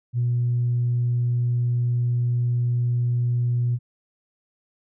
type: tone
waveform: sine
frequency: 121.1 Hz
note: B2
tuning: 34 cents flat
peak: -18 dBFS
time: 0.13-3.79 s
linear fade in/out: 50 ms
effects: tanh soft clip ceiling -15 dBFS